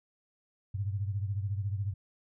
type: beating tone pair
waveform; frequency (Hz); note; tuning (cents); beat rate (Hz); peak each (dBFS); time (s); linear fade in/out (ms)
sine; 98 / 112; G2 / A2; 0 / +31; 14; -31 / -37; 0.74-1.94; 10
effects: none